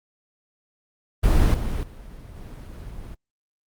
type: noise with level steps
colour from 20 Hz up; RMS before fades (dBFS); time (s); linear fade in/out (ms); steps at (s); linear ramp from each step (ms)
brown; -17 / -26 / -40 / -37; 1.23-3.15; 10; 1.54 / 1.83 / 2.36; 2
effects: Opus 24 kbps